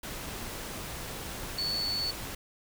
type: tone in noise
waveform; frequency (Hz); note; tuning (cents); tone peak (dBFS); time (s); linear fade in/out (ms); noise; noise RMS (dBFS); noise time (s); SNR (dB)
sine; 4449; C#8; +5; -29; 1.58-2.11; 5; pink; -39; 0.03-2.35; +7
effects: none

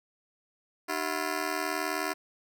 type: ring-modulated tone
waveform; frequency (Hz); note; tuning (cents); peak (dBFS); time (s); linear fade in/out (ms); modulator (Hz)
10% pulse; 343.7; F4; -28; -18; 0.88-2.14; 20; 39.8
effects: none

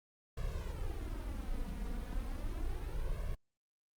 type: noise with flanger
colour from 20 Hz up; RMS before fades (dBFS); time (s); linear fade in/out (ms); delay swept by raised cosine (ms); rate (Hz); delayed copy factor
brown; -38; 0.37-3.35; 5; 1.8 to 4.2; 0.34; +0.85
effects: Opus 48 kbps

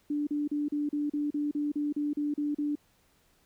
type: tone bursts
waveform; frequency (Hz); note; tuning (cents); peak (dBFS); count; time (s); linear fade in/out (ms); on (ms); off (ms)
sine; 293.7; D4; 0; -27; 13; 0.1-2.754; 5; 170; 37
effects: pink hiss -67 dBFS RMS until 3.45 s

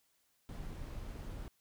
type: noise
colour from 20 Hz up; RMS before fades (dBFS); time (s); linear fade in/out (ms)
brown; -44; 0.49-1.48; 0
effects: white hiss -75 dBFS RMS until 1.6 s

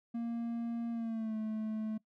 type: tone with pitch glide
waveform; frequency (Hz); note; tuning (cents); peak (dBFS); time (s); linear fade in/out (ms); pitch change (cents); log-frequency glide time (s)
triangle; 233.1 to 217.5; A#3 to A3; 0 to -20; -32; 0.14-1.98; 10; -120; 0.91-1.36
effects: noise-tail reverb RT60 0.1 s tail -21 dB re dry

